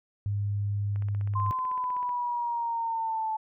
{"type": "tone", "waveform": "sine", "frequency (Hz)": 101.8, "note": "G#2", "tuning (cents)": -34, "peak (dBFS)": -26, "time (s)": [0.26, 1.51], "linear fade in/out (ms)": 0}
{"type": "click train", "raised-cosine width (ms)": 0.5, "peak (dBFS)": -33, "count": 19, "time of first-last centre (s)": [0.96, 2.092], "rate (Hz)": 15.9}
{"type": "linear sweep", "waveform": "sine", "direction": "down", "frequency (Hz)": [1046.5, 871], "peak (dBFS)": -27, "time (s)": [1.35, 3.37], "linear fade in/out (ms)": 10}
{"effects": []}